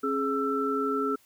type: tone cluster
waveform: sine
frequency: 270.6 / 420 / 1332 Hz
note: C#4 / G#4 / E6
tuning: -42 / +19 / +18 cents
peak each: -30 / -29 / -29 dBFS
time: 0.03-1.16 s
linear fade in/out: 10 ms
effects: white hiss -62 dBFS RMS until 1.25 s